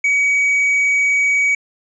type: tone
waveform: triangle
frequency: 2264 Hz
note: C#7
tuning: 36 cents sharp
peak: -11 dBFS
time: 0.04-1.55 s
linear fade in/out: 5 ms
effects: resampled to 22050 Hz